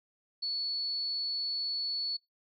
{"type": "tone", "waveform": "sine", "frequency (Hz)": 4422, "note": "C#8", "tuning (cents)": -5, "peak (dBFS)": -31, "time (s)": [0.42, 2.17], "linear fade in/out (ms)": 10, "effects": ["noise-tail reverb RT60 0.2 s tail -23 dB re dry"]}